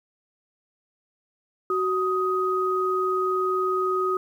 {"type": "tone pair together", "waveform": "sine", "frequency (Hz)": [373.7, 1252], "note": ["F#4", "D#6"], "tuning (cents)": [17, 10], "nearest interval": "octave + major sixth", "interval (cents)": 2093, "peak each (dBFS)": -24, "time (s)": [1.7, 4.17], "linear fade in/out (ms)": 2, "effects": ["9-bit"]}